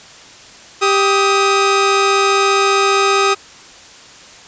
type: tone pair together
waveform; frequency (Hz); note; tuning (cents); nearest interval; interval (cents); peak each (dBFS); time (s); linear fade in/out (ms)
sawtooth; 394 / 1257; G4 / D#6; +9 / +17; octave + minor sixth; 2008; -10; 0.81-3.35; 20
effects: white hiss -39 dBFS RMS until 4.47 s + resampled to 16000 Hz